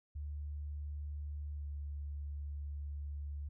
sine tone with pitch glide, 73.42 to 72.33 Hz, D2 to D2, 0 to -26 cents, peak -39 dBFS, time 0.15-3.49 s, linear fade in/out 10 ms, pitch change -26 cents, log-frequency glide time 1.56-1.64 s, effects none

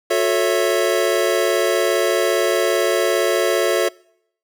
square chord, F# minor seventh, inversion none, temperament equal with one note detuned, 362.4 / 440 / 554.4 / 659.3 Hz, F#4 / A4 / C#5 / E5, -36 / 0 / 0 / 0 cents, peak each -22 dBFS, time 0.1-3.89 s, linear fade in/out 10 ms, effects noise-tail reverb RT60 0.7 s tail -25 dB re dry

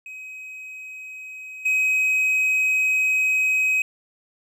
triangle tone with level steps, 2532 Hz, D#7, 30 cents sharp, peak -33 / -16 dBFS, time 0.06-3.82 s, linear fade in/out 2 ms, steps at 1.65 s, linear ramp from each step 10 ms, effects none

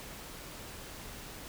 silence, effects pink hiss -46 dBFS RMS until 1.48 s

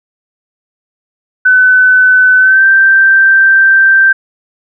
sine tone with pitch glide, 1509 to 1566.7 Hz, F#6 to G6, +34 to -1 cents, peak -3 dBFS, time 1.45-4.13 s, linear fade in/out 10 ms, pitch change +65 cents, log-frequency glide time 2.38-2.65 s, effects none

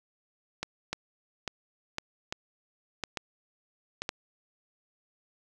two click trains, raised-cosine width 0.2 ms, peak -14 / -15 dBFS, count 4 / 5, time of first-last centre 0.93-4.091 / 0.63-4.02 s, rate 0.949 / 1.18 Hz, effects none

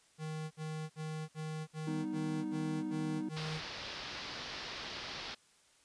square tone bursts, 156.2 Hz, D#3, 7 cents sharp, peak -39 dBFS, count 9, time 0.18-3.614 s, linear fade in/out 50 ms, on 330 ms, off 58 ms
triangle chord, G augmented, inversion none, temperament equal, 196 / 246.9 / 311.1 Hz, G3 / B3 / D#4, 0 / 0 / 0 cents, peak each -41 / -41 / -35 dBFS, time 1.87-3.29 s, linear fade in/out 5 ms
white low-pass noise, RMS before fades -44 dBFS, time 3.36-5.35 s, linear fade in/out 10 ms, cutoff 5200 Hz, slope 48 dB/octave
effects white hiss -67 dBFS RMS until 5.84 s + resampled to 22050 Hz

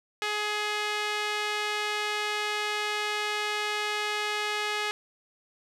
sawtooth tone with band-pass filter, 420 Hz, G#4, 19 cents sharp, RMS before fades -30 dBFS, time 0.22-4.91 s, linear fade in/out 0 ms, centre 2600 Hz, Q 0.86, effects none

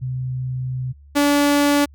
sine / sawtooth tone pair in turn, 128.3 / 288 Hz, C3 / D4, -34 / -34 cents, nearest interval octave + major second, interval 1400 cents, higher second, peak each -22 / -10 dBFS, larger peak second, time 0.01-0.93 / 1.15-1.86 s, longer first, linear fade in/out 20 ms, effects added 71 Hz sine -43 dBFS peak until 1.94 s

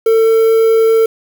triangle tone with quantisation, 449.2 Hz, A4, 36 cents sharp, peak -5 dBFS, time 0.06-1.06 s, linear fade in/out 5 ms, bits 5, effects none

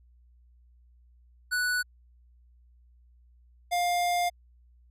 square tone pair in turn, 1480 / 704.5 Hz, F#6 / F5, 0 / +15 cents, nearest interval octave + minor second, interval 1285 cents, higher first, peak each -26 / -25 dBFS, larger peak second, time 1.51-1.83 / 3.71-4.3 s, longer second, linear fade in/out 20 ms, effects added 60 Hz sine -56 dBFS peak until 4.9 s + resampled to 32000 Hz

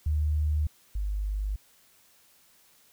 sine tone pair in turn, 75.7 / 50.52 Hz, D#2 / G#1, -47 / -47 cents, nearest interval perfect fifth, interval 700 cents, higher first, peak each -23 / -27 dBFS, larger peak first, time 0.06-0.67 / 0.95-1.56 s, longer neither, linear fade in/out 5 ms, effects white hiss -61 dBFS RMS until 2.92 s

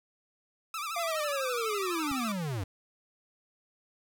sawtooth tone with vibrato, 1244.5 Hz, D#6, in tune, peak -30 dBFS, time 0.74-2.32 s, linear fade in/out 2 ms, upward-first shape sine, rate 12 Hz, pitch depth 130 cents each way
square linear sweep, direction down, 698.5 to 87.31 Hz, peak -32 dBFS, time 0.96-2.64 s, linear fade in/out 5 ms
click, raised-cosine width 5 ms, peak -31 dBFS, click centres 2.114 s
effects none

